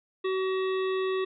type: harmonic tone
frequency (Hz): 378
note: F#4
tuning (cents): +37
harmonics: 1 / 3 / 5 / 7 / 9 / 10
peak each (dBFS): -26 / -36 / -40 / -43 / -45 / -46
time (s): 0.24-1.25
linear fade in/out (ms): 10
effects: none